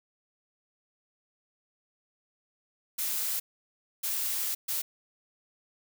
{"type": "noise bursts at uneven times", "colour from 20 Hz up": "blue", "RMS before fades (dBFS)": -31, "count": 3, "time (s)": [[2.98, 3.4], [4.03, 4.55], [4.68, 4.82]], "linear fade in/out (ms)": 10, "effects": []}